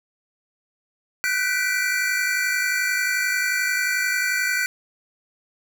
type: chord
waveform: square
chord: G major seventh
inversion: third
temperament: equal with one note detuned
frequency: 1480 / 1531.3 / 1975.5 / 2349 Hz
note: F#6 / G6 / B6 / D7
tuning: 0 / -41 / 0 / 0 cents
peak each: -27 dBFS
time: 1.24-4.66 s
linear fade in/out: 0 ms
effects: none